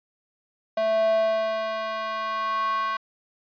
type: tone with high-pass filter sweep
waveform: square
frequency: 220 Hz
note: A3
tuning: in tune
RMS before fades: -25 dBFS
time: 0.77-2.97 s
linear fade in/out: 5 ms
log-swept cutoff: 590 to 1200 Hz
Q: 6
effects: resampled to 11025 Hz